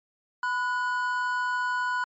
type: tone pair together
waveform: triangle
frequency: 1000 / 1462.6 Hz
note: B5 / F#6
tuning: +21 / -20 cents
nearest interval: perfect fifth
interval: 659 cents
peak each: -26 dBFS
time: 0.43-2.04 s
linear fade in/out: 2 ms
effects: MP3 32 kbps